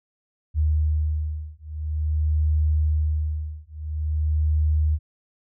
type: beating tone pair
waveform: sine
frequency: 76.5 / 76.98 Hz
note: D#2 / D#2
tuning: -29 / -18 cents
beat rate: 0.48 Hz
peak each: -23 dBFS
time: 0.54-4.99 s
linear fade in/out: 50 ms
effects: none